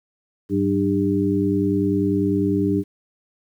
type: harmonic tone with a mistuned harmonic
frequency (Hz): 100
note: G2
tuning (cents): +35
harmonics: 1 / 2 / 3 / 4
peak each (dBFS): -26 / -23 / -20 / -24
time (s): 0.49-2.84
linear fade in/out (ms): 50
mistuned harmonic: 2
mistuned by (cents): -86
effects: 9-bit